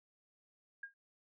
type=tone with exponential decay; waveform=sine; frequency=1621 Hz; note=G#6; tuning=42 cents flat; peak=-39 dBFS; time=0.83-0.94 s; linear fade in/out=5 ms; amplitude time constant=23 ms; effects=none